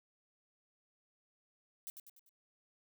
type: noise with echo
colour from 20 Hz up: violet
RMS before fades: -44 dBFS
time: 1.87-1.9 s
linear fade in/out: 0 ms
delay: 98 ms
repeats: 4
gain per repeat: -6 dB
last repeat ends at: 2.292 s
effects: none